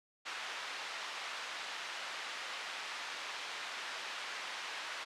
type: band-pass noise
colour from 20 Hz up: pink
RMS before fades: -43 dBFS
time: 0.25-5.05 s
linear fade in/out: 20 ms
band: 1100 to 4100 Hz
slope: 12 dB/octave
effects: low-pass 10000 Hz 12 dB/octave

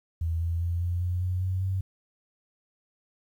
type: tone with pitch steps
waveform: sine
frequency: 82.41 / 84.09 / 85.81 / 87.56 / 89.35 / 91.18 / 93.04 / 94.94 Hz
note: E2 / E2 / F2 / F2 / F2 / F#2 / F#2 / F#2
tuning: 0 / +35 / -30 / +5 / +40 / -25 / +10 / +45 cents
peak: -25 dBFS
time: 0.21-1.81 s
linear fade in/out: 5 ms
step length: 200 ms
effects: 10-bit

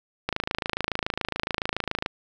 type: click train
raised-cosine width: 0.3 ms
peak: -9 dBFS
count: 49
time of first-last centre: 0.29-2.061 s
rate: 27.1 Hz
effects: none

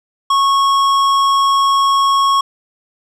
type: tone with tanh clipping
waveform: triangle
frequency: 1100 Hz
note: C#6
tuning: 14 cents flat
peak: -12 dBFS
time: 0.3-2.41 s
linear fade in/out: 5 ms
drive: 17 dB
effects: none

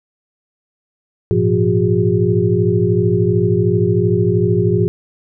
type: tone cluster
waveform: sine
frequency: 103.9 / 117 / 173.5 / 363.3 / 406.1 Hz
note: G#2 / A#2 / F3 / F#4 / G#4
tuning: +1 / +7 / -11 / -32 / -39 cents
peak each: -18 dBFS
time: 1.31-4.88 s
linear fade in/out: 0 ms
effects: none

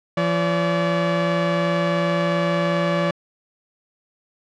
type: tone pair together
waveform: sawtooth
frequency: 170.41 / 574 Hz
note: F3 / D5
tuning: -42 / -40 cents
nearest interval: octave + major sixth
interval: 2102 cents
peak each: -17 dBFS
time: 0.17-3.11 s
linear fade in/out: 5 ms
effects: low-pass 3000 Hz 12 dB/octave

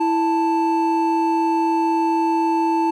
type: tone pair together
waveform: triangle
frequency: 329.6 / 882 Hz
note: E4 / A5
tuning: 0 / +4 cents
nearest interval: octave + perfect fourth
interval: 1704 cents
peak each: -17 dBFS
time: 0-2.91 s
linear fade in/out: 10 ms
effects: none

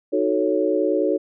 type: chord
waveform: sine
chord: D# half-diminished seventh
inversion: none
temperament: equal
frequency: 311.1 / 370 / 440 / 554.4 Hz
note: D#4 / F#4 / A4 / C#5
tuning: 0 / 0 / 0 / 0 cents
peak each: -23 dBFS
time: 0.12-1.18 s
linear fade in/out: 20 ms
effects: none

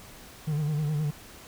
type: tone with vibrato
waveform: triangle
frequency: 150.7 Hz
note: D3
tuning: 45 cents sharp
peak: -23 dBFS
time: 0.47-1.11 s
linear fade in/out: 10 ms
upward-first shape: sine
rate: 9.6 Hz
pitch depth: 67 cents each way
effects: pink hiss -48 dBFS RMS until 1.47 s

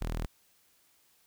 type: tone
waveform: sawtooth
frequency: 40.07 Hz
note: E1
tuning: 48 cents flat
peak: -28 dBFS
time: 0.01-0.26 s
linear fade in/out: 0 ms
effects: white hiss -67 dBFS RMS until 1.26 s

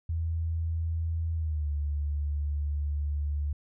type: tone with pitch glide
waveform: sine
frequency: 82 to 73.05 Hz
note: E2 to D2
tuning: -9 to -9 cents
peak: -27 dBFS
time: 0.09-3.53 s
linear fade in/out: 5 ms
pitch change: -200 cents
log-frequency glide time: 1.34-1.7 s
effects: none

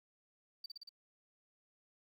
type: tone with echo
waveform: sine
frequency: 4632 Hz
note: D8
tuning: 25 cents flat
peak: -40 dBFS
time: 0.64-0.66 s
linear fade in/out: 5 ms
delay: 58 ms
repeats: 4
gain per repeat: -2 dB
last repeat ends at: 0.892 s
effects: tanh soft clip ceiling -42 dBFS + 12-bit

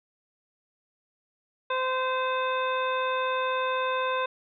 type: harmonic tone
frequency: 516 Hz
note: C5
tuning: 24 cents flat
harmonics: 1 / 2 / 3 / 4 / 5 / 7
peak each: -29 / -28 / -34 / -45 / -36 / -39 dBFS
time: 1.7-4.26 s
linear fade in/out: 5 ms
effects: none

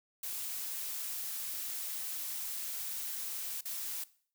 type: noise with dropouts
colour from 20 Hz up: blue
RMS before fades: -39 dBFS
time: 0.23-4.04 s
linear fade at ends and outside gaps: 5 ms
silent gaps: 3.61-3.653 s
effects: noise-tail reverb RT60 0.5 s tail -19 dB re dry

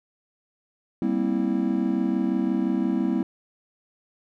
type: chord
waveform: triangle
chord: C dominant seventh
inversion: second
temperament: just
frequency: 196.22 / 235.5 / 261.6 / 327 Hz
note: G3 / Bb3 / C4 / E4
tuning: +2 / +18 / 0 / -14 cents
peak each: -25 dBFS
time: 1.02-3.23 s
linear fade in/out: 2 ms
effects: none

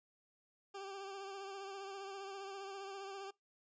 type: tone with vibrato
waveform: 20% pulse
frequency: 392 Hz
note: G4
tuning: in tune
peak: -40 dBFS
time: 0.74-3.31 s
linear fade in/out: 10 ms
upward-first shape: triangle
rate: 15 Hz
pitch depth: 43 cents each way
effects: noise-tail reverb RT60 0.2 s tail -25 dB re dry + resampled to 16000 Hz

